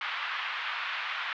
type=band-pass noise; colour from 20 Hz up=pink; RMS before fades=-34 dBFS; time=0.01-1.33 s; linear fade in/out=2 ms; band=1100 to 3300 Hz; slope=24 dB/octave; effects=low-pass 5000 Hz 12 dB/octave